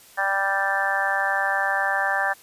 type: harmonic tone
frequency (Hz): 196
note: G3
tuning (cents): 0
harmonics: 3 / 4 / 5 / 6 / 7 / 8 / 9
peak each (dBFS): -31 / -26 / -32 / -31 / -35 / -26 / -25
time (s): 0.17-2.34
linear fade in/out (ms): 20
effects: white hiss -50 dBFS RMS until 2.42 s + resampled to 32000 Hz